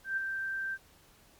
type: tone with ADSR envelope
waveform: sine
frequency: 1568 Hz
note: G6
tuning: in tune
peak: -27 dBFS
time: 0.04-0.78 s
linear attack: 130 ms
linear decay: 13 ms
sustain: -5 dB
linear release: 47 ms
effects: pink hiss -61 dBFS RMS until 1.39 s + MP3 96 kbps